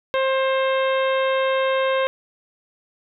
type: harmonic tone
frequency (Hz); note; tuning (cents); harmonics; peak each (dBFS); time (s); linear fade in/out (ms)
530; C5; +22; 1 / 2 / 3 / 4 / 5 / 6 / 7; -19 / -25 / -29 / -31 / -33 / -35 / -36; 0.14-2.07; 0
effects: none